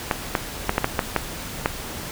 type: clicks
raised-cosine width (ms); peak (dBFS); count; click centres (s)
0.5; -3; 8; 0.112 / 0.352 / 0.694 / 0.781 / 0.844 / 0.992 / 1.163 / 1.659
effects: pink hiss -33 dBFS RMS until 2.11 s